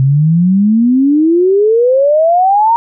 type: exponential sweep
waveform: sine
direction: up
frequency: 130 to 942 Hz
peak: -6 dBFS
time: 0-2.76 s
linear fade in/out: 0 ms
effects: none